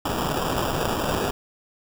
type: noise with sample-and-hold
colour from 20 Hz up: violet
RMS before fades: -25 dBFS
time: 0.05-1.31 s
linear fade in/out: 5 ms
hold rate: 2100 Hz
effects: none